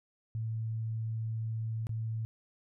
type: tone with dropouts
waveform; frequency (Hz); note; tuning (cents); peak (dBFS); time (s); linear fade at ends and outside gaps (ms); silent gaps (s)
sine; 111.8; A2; +28; -32; 0.35-2.25; 0; 1.869-1.893
effects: none